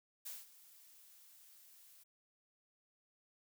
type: noise with ADSR envelope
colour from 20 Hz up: blue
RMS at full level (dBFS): -45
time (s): 0.25-2.04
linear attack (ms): 15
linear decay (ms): 190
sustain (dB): -17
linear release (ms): 16
effects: none